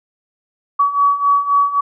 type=beating tone pair; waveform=sine; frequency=1133 / 1136.8 Hz; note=C#6 / C#6; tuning=+37 / +43 cents; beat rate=3.8 Hz; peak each=-17 / -13 dBFS; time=0.79-1.81 s; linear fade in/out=10 ms; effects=none